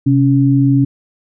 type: tone pair together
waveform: sine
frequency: 130.81 / 278.5 Hz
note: C3 / C#4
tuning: 0 / +8 cents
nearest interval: octave + minor second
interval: 1308 cents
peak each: -11 dBFS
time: 0.06-0.85 s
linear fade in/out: 10 ms
effects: none